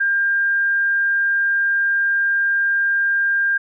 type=tone; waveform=sine; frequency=1600 Hz; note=G6; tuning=35 cents sharp; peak=-15 dBFS; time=0-3.58 s; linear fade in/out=10 ms; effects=none